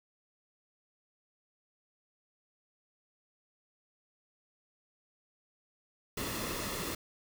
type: noise with comb filter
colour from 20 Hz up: pink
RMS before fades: -37 dBFS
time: 6.17-6.95 s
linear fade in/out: 5 ms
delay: 1.3 ms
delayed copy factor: -0.5
effects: none